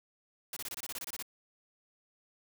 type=noise bursts; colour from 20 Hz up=white; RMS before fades=-40 dBFS; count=12; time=0.53-1.225 s; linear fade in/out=2 ms; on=35 ms; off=25 ms; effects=none